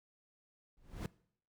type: noise with exponential growth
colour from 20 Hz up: brown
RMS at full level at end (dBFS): -32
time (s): 0.77-1.06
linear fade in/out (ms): 1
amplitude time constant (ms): 62
effects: noise-tail reverb RT60 0.6 s tail -21 dB re dry